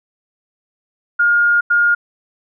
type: tone bursts at uneven times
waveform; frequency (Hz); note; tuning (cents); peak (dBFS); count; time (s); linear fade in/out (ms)
sine; 1420; F6; +28; -10; 2; 1.19-1.61 / 1.7-1.95; 10
effects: none